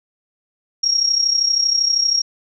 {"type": "tone with amplitude modulation", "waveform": "sine", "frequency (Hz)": 5588, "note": "F8", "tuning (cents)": 0, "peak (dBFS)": -11, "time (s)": [0.83, 2.22], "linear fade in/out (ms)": 10, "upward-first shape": "sine", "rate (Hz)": 32.7, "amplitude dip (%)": 70, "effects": []}